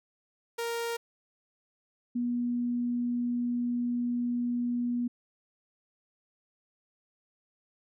sawtooth / sine tone pair in turn, 466.2 / 241.9 Hz, A#4 / B3, 0 / -36 cents, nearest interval major seventh, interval 1136 cents, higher first, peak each -27 dBFS, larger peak neither, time 0.58-0.97 / 2.15-5.08 s, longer second, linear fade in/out 10 ms, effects none

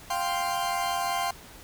40% pulse chord, F suspended second, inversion none, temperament equal, 698.5 / 784 / 1046.5 Hz, F5 / G5 / C6, 0 / 0 / 0 cents, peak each -30 dBFS, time 0.1-1.31 s, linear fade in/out 5 ms, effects pink hiss -48 dBFS RMS until 1.63 s

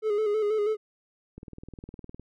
triangle tone with vibrato, 423.7 Hz, G#4, 35 cents sharp, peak -21 dBFS, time 0.02-0.77 s, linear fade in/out 50 ms, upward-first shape square, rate 6.2 Hz, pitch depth 44 cents each way
click train, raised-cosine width 3 ms, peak -29 dBFS, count 17, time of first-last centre 1.38-2.196 s, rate 19.6 Hz
effects none

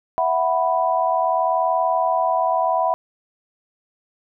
sine chord, E suspended second, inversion none, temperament equal, 659.3 / 740 / 987.8 Hz, E5 / F#5 / B5, 0 / 0 / 0 cents, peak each -21 dBFS, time 0.18-2.94 s, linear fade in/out 0 ms, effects none

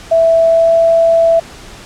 sine tone with pitch glide, 659 to 663.2 Hz, E5 to E5, -1 to +10 cents, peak -6 dBFS, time 0.11-1.4 s, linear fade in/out 10 ms, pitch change +11 cents, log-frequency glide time 0.48-0.72 s, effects pink hiss -34 dBFS RMS until 1.85 s + low-pass 8000 Hz 12 dB/octave

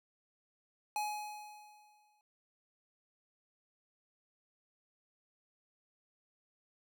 square tone with exponential decay, 841 Hz, G#5, 22 cents sharp, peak -33 dBFS, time 0.96-2.21 s, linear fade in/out 1 ms, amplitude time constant 270 ms, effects none

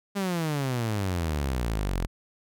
sawtooth exponential sweep, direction down, 204 to 41.2 Hz, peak -22 dBFS, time 0.15-2.07 s, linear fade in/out 20 ms, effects none

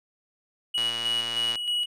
triangle tone with tremolo, 2919 Hz, F#7, 24 cents flat, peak -22 dBFS, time 0.74-1.86 s, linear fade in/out 10 ms, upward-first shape square, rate 3.2 Hz, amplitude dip 45%
click train, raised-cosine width 0.2 ms, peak -17 dBFS, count 91, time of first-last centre 0.78-1.556 s, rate 116 Hz
effects none

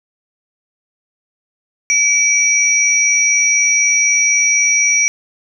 sine tone pair together, 2300 / 5796 Hz, D7 / F#8, -37 / -37 cents, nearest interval octave + major third, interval 1600 cents, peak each -13 dBFS, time 1.9-5.08 s, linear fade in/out 0 ms, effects none

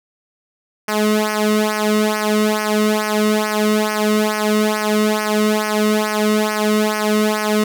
sawtooth tone with flanger, 213 Hz, G#3, 44 cents sharp, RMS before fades -17 dBFS, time 0.88-7.64 s, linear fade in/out 5 ms, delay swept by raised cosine 0.26 to 1.25 ms, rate 2.3 Hz, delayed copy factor -1, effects none

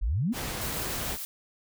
sine exponential sweep, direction up, 41.2 to 274.2 Hz, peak -24 dBFS, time 0.01-0.34 s, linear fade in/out 20 ms
pink noise, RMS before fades -34 dBFS, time 0.32-1.18 s, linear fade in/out 50 ms
blue noise with tremolo, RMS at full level -36 dBFS, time 0.61-1.25 s, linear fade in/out 0 ms, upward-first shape sine, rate 6.8 Hz, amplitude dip 25%
effects none

